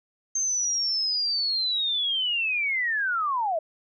sine linear sweep, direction down, 6360 to 610 Hz, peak -23 dBFS, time 0.35-3.59 s, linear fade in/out 5 ms, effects none

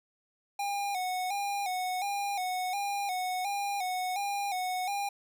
square tone with vibrato, 770 Hz, G5, 31 cents flat, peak -31 dBFS, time 0.59-5.09 s, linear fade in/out 5 ms, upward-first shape square, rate 1.4 Hz, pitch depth 79 cents each way, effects none

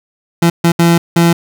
30% pulse tone bursts at uneven times, 169.4 Hz, E3, 48 cents sharp, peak -4 dBFS, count 4, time 0.42-0.5 / 0.64-0.72 / 0.79-0.98 / 1.16-1.33 s, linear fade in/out 5 ms, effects none

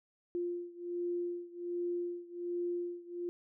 sine beating tone pair, 349.2 / 350.5 Hz, F4 / F4, 0 / +6 cents, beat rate 1.3 Hz, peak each -37 / -39 dBFS, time 0.35-3.29 s, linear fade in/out 0 ms, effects none

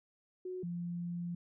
sine tone pair in turn, 367.4 / 173.39 Hz, F#4 / F3, -12 / -12 cents, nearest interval octave + minor second, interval 1300 cents, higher first, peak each -38 / -36 dBFS, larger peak second, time 0.45-0.63 / 0.63-1.35 s, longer second, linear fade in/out 5 ms, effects none

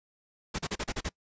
pink noise bursts, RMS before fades -32 dBFS, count 7, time 0.54-1.092 s, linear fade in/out 10 ms, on 48 ms, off 36 ms, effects noise-tail reverb RT60 0.1 s tail -24 dB re dry + resampled to 16000 Hz

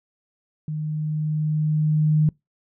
sine tone with level ramp, 153.5 Hz, D#3, 23 cents flat, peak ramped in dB -25 to -14 dBFS, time 0.68-2.29 s, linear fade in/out 2 ms, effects noise-tail reverb RT60 0.2 s tail -26 dB re dry

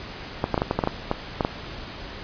clicks, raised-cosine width 1 ms, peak -7 dBFS, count 11, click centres 0.441 / 0.543 / 0.578 / 0.619 / 0.711 / 0.79 / 0.838 / 0.874 / 1.114 / 1.408 / 1.449 s, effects pink hiss -37 dBFS RMS until 2.23 s + resampled to 11025 Hz

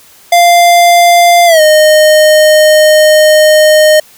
square tone with pitch glide, 695 to 615.6 Hz, F5 to D#5, -9 to -19 cents, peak -3 dBFS, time 0.32-4 s, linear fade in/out 5 ms, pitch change -210 cents, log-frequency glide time 1.46-1.61 s, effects white hiss -40 dBFS RMS until 4.17 s

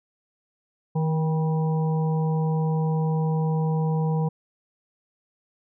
harmonic tone with a mistuned harmonic, 158.3 Hz, D#3, 30 cents sharp, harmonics 1 / 3 / 5 / 6, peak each -21 / -31 / -35 / -37 dBFS, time 0.95-4.29 s, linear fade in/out 10 ms, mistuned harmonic 6, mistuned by +38 cents, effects none

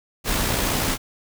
pink noise with amplitude modulation, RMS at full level -21 dBFS, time 0.24-0.98 s, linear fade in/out 50 ms, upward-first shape sine, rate 60.8 Hz, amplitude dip 35%, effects none

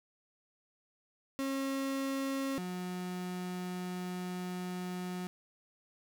35% pulse tone pair in turn, 271.1 / 180.94 Hz, C#4 / F#3, -38 / -38 cents, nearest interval perfect fifth, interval 700 cents, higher first, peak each -31 / -35 dBFS, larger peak first, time 1.39-2.58 / 2.58-5.27 s, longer second, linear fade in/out 0 ms, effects none

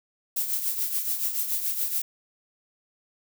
violet noise with tremolo, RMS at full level -25 dBFS, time 0.36-2.02 s, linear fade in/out 5 ms, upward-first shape triangle, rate 7 Hz, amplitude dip 65%, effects none

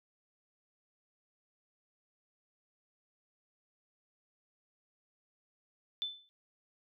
sine tone with exponential decay, 3520 Hz, A7, in tune, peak -30 dBFS, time 6.02-6.29 s, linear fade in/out 0 ms, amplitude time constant 58 ms, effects none

